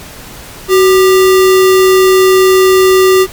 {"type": "tone with sample-and-hold", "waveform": "sine", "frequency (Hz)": 375.5, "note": "F#4", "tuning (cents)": 26, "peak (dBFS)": -3, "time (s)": [0.68, 3.27], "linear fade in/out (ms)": 50, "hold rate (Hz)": 1575, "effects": ["pink hiss -30 dBFS RMS until 3.32 s", "MP3 96 kbps"]}